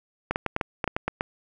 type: clicks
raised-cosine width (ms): 0.5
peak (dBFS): -10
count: 10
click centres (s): 0.31 / 0.359 / 0.463 / 0.564 / 0.612 / 0.842 / 0.877 / 0.965 / 1.08 / 1.209
effects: none

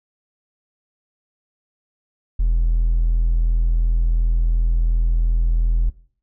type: tone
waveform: triangle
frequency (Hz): 41.4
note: E1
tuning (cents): +8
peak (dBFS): -11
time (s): 2.39-5.9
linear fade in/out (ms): 10
effects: noise-tail reverb RT60 0.5 s tail -22 dB re dry + tanh soft clip ceiling -10 dBFS

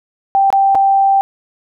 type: tone with dropouts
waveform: sine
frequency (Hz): 784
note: G5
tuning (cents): 0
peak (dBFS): -8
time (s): 0.35-1.21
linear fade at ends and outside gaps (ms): 0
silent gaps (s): 0.503-0.527 / 0.748-0.753
effects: none

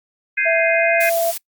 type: chord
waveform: sine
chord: Ab major seventh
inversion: third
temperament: equal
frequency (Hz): 1568 / 1661.2 / 2093 / 2489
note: G6 / Ab6 / C7 / Eb7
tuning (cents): 0 / 0 / 0 / 0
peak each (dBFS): -25 / -23 / -20 / -21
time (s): 0.37-1.1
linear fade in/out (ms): 10
type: tone with pitch glide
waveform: sine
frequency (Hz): 660 to 671.5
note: E5 to E5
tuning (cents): +2 to +32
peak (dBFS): -16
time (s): 0.45-1.32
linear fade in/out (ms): 20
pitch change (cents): +30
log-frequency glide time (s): 0.65-0.93
type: noise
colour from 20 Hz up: blue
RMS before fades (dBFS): -26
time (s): 1-1.38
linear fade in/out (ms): 10
effects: noise-tail reverb RT60 0.1 s tail -23 dB re dry + Opus 48 kbps

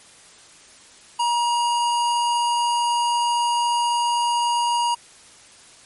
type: tone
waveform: square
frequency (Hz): 951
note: A#5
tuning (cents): +34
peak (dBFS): -19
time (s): 1.19-4.95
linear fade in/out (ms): 10
effects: white hiss -48 dBFS RMS until 5.85 s + MP3 48 kbps

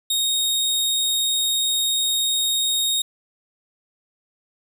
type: tone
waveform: sawtooth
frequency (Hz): 3729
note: A#7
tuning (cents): 0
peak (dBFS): -16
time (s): 0.1-3.02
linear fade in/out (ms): 5
effects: none

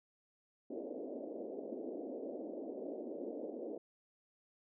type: band-pass noise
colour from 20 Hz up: pink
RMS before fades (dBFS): -44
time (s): 0.7-3.78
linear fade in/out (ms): 5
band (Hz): 250 to 620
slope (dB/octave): 48
effects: none

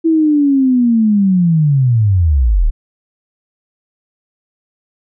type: linear sweep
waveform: sine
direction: down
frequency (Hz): 330.3 to 31.63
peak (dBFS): -8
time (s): 0.04-2.71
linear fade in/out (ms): 20
effects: none

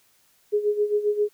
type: tone with tremolo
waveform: sine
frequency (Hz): 416.6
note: G#4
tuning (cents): +5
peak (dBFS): -17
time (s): 0.52-1.29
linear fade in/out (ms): 20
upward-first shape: sine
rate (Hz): 7.5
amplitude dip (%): 75
effects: white hiss -62 dBFS RMS until 1.33 s

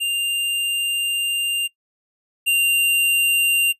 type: tone pair in turn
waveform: square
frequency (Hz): 2794 / 2782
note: F7 / F7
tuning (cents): 0 / -7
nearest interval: unison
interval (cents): 7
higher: first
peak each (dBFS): -20 / -15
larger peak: second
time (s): 0-1.68 / 2.46-3.73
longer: first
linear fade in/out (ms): 20
effects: noise-tail reverb RT60 0.1 s tail -22 dB re dry + resampled to 32000 Hz

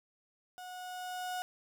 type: tone with level ramp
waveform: 35% pulse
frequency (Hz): 730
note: F#5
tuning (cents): -24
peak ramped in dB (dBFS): -43 to -33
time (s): 0.58-1.42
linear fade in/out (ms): 0
effects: none

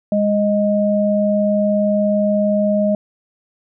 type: tone pair together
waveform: sine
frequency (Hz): 205.3 / 622.3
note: G#3 / D#5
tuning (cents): -20 / 0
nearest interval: octave + perfect fifth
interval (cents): 1920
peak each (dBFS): -16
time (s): 0.12-2.95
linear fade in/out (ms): 2
effects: none

